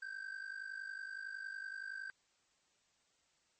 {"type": "ring-modulated tone", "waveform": "triangle", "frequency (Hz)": 1569, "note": "G6", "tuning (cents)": 1, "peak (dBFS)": -38, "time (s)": [0.02, 2.1], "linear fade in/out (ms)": 0, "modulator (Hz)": 25.4, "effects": ["white hiss -75 dBFS RMS until 3.59 s", "MP3 32 kbps"]}